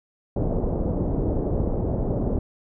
pink low-pass noise, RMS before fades -24 dBFS, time 0.36-2.39 s, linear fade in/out 5 ms, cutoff 620 Hz, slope 24 dB/octave, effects none

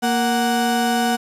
35% pulse tone pair together, 233.1 / 740 Hz, A#3 / F#5, 0 / 0 cents, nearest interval octave + minor sixth, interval 2000 cents, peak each -18 dBFS, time 0.02-1.17 s, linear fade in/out 20 ms, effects resampled to 32000 Hz + 8-bit

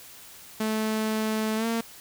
sawtooth tone with pitch glide, 217.9 to 228.9 Hz, A3 to A#3, -17 to -31 cents, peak -21 dBFS, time 0.6-1.81 s, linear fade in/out 5 ms, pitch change +86 cents, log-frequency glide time 1.56-1.66 s, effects white hiss -47 dBFS RMS until 2 s

